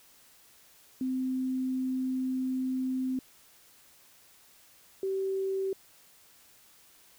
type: tone pair in turn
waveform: sine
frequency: 258.8 / 385.4 Hz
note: C4 / G4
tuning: -19 / -29 cents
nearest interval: perfect fifth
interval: 690 cents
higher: second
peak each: -28 dBFS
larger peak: neither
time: 1.01-3.19 / 5.03-5.73 s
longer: first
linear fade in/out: 2 ms
effects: white hiss -59 dBFS RMS until 7.18 s